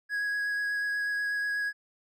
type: tone with vibrato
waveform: triangle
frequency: 1661.2 Hz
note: G#6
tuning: in tune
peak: -26 dBFS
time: 0.09-1.73 s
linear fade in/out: 50 ms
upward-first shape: sine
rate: 8.2 Hz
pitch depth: 10 cents each way
effects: none